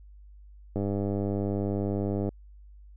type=click train; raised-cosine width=2 ms; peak=-17 dBFS; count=154; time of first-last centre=0.76-2.29 s; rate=100 Hz; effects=added 50 Hz sine -47 dBFS peak until 2.96 s